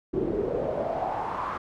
brown noise with band-pass filter sweep, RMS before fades -29 dBFS, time 0.13-1.58 s, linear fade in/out 10 ms, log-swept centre 340 to 1200 Hz, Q 4.8, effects none

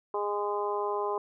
harmonic tone, 205.6 Hz, G#3, 17 cents flat, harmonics 2 / 3 / 4 / 5 / 6, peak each -31 / -38 / -35 / -33 / -43 dBFS, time 0.14-1.18 s, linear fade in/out 2 ms, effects none

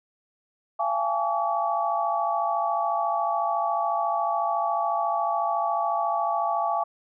sine tone cluster, 682 / 802 / 856 / 1139 Hz, F5 / G5 / A5 / C#6, -41 / +39 / -48 / +47 cents, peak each -27 / -30 / -28 / -28 dBFS, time 0.79-6.84 s, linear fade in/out 10 ms, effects none

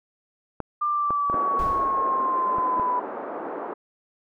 clicks, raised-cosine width 1 ms, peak -15 dBFS, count 6, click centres 0.603 / 1.106 / 1.299 / 1.343 / 2.584 / 2.797 s
sine exponential sweep, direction down, 1196 to 988 Hz, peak -21 dBFS, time 0.81-3 s, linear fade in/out 10 ms
pink band-pass noise, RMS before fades -33 dBFS, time 1.32-3.74 s, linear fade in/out 10 ms, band 300 to 1200 Hz, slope 24 dB/octave
brown noise with exponential decay, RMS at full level -30 dBFS, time 1.59-2.24 s, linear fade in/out 1 ms, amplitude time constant 140 ms
effects none

